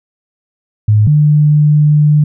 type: tone pair in turn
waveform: sine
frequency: 106.2 / 149.56 Hz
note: G#2 / D3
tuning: +39 / +32 cents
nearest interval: tritone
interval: 593 cents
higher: second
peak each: -5 dBFS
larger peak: neither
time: 0.88-1.07 / 1.07-2.24 s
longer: second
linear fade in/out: 5 ms
effects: none